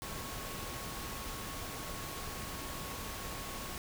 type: tone in noise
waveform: sine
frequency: 1100 Hz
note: C#6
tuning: 14 cents flat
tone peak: -49 dBFS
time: 0.02-3.78 s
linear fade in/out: 0 ms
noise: pink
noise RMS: -42 dBFS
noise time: 0.02-3.78 s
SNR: -10 dB
effects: none